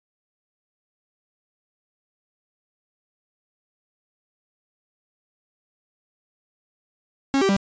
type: tone with pitch steps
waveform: 45% pulse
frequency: 273.1 / 389.5 / 197 Hz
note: C#4 / G4 / G3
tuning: -26 / -11 / +9 cents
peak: -17 dBFS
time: 7.34-7.565 s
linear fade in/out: 0 ms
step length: 75 ms
effects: resampled to 16000 Hz